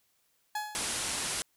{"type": "tone with exponential decay", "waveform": "30% pulse", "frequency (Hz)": 845, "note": "G#5", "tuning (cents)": 30, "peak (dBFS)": -27, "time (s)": [0.55, 1.06], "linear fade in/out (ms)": 5, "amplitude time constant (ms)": 110}
{"type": "low-pass noise", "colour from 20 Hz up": "white", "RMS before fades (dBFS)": -34, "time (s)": [0.75, 1.42], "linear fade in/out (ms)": 0, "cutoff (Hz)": 11000, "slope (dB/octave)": 96}
{"effects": ["white hiss -72 dBFS RMS until 1.56 s"]}